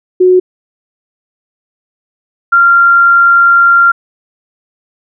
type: tone pair in turn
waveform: sine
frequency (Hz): 366.8 / 1384.9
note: F#4 / F6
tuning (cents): -15 / -15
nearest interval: octave + major seventh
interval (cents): 2300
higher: second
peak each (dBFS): -3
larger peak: neither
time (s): 0.2-0.4 / 2.52-3.92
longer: second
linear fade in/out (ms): 10
effects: none